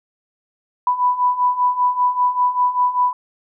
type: beating tone pair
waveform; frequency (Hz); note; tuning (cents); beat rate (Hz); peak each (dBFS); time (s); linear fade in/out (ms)
sine; 987.8 / 992.9; B5 / B5; 0 / +9; 5.1; -20 / -16; 0.87-3.13; 2
effects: none